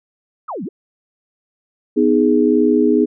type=exponential two-way sweep; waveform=sine; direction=down then up; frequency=1396.9 to 164.81 to 469.8 Hz; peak=-23 dBFS; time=0.48-0.69 s; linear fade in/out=10 ms; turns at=0.64 s
type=chord; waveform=sine; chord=G# minor; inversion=first; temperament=just; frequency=249.2 / 311.5 / 415.3 Hz; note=B3 / D#4 / G#4; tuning=+16 / +2 / 0 cents; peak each=-15 dBFS; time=1.96-3.06 s; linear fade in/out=20 ms
effects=none